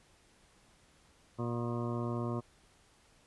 harmonic tone with a mistuned harmonic, 119 Hz, A#2, 36 cents sharp, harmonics 1 / 2 / 3 / 4 / 5 / 6 / 8 / 9 / 10, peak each -36 / -38 / -40 / -46 / -45 / -49 / -50 / -45 / -50 dBFS, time 1.38-2.41 s, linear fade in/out 20 ms, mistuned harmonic 10, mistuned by +60 cents, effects pink hiss -65 dBFS RMS until 3.26 s + resampled to 24000 Hz

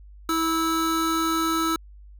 square tone pair together, 325.8 / 1309 Hz, E4 / E6, -20 / -13 cents, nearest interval 2 octaves, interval 2407 cents, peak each -25 dBFS, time 0.29-1.76 s, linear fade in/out 2 ms, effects added 50 Hz sine -43 dBFS peak until 2.19 s

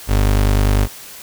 30% pulse tone, 50.1 Hz, G1, 38 cents sharp, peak -9 dBFS, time 0.07-0.88 s, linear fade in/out 50 ms, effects white hiss -36 dBFS RMS until 1.22 s

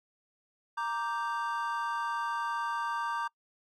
triangle chord, G minor, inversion first, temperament equal, 932.3 / 1174.7 / 1568 Hz, Bb5 / D6 / G6, 0 / 0 / 0 cents, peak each -32 / -33 / -36 dBFS, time 0.77-3.28 s, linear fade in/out 10 ms, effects noise-tail reverb RT60 0.1 s tail -25 dB re dry

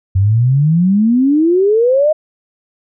sine exponential sweep, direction up, 92.5 to 633 Hz, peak -8 dBFS, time 0.15-2.13 s, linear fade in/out 10 ms, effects none

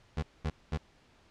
25% pulse tone bursts, 77.78 Hz, D#2, in tune, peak -26 dBFS, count 3, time 0.17-0.775 s, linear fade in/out 5 ms, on 55 ms, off 220 ms, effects pink hiss -63 dBFS RMS until 1.3 s + low-pass 5000 Hz 12 dB/octave

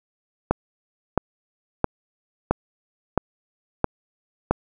click train, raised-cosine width 1 ms, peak -3 dBFS, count 7, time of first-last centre 0.51-4.51 s, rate 1.5 Hz, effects none

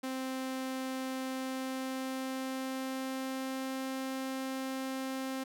sawtooth tone with pitch glide, 261.6 to 264.3 Hz, C4 to C4, 0 to +18 cents, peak -31 dBFS, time 0.03-5.44 s, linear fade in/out 10 ms, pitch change +18 cents, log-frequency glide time 1.26-3.91 s, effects none

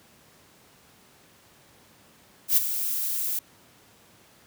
violet noise with ADSR envelope, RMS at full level -17 dBFS, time 2.48-3.39 s, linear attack 89 ms, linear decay 18 ms, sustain -11 dB, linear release 4 ms, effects pink hiss -56 dBFS RMS until 4.46 s + high-pass 100 Hz 12 dB/octave

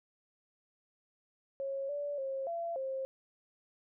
sine tone with pitch steps, 546 / 578 / 538 / 678 / 532 Hz, C#5 / D5 / C5 / E5 / C5, -26 / -28 / +48 / +49 / +29 cents, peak -34 dBFS, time 1.6-3.05 s, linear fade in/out 0 ms, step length 290 ms, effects none

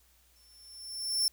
sawtooth tone with exponential growth, 5390 Hz, E8, 38 cents sharp, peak -21 dBFS, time 0.36-1.28 s, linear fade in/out 1 ms, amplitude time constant 200 ms, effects added 60 Hz sine -66 dBFS peak until 1.32 s + white hiss -66 dBFS RMS until 1.32 s

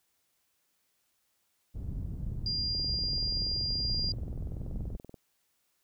pink low-pass noise, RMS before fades -36 dBFS, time 1.74-4.97 s, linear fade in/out 20 ms, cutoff 140 Hz, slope 12 dB/octave
sine tone, 4800 Hz, D8, 37 cents sharp, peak -30 dBFS, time 2.46-4.12 s, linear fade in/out 2 ms
click train, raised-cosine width 2 ms, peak -33 dBFS, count 51, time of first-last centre 2.75-5.142 s, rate 20.9 Hz
effects white hiss -75 dBFS RMS until 5.83 s

